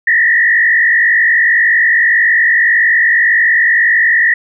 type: tone with frequency modulation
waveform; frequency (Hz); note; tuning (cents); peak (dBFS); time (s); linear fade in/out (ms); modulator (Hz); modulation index
sine; 1864.7; A#6; 0; -7; 0.07-4.34; 5; 50.9; 1.8
effects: none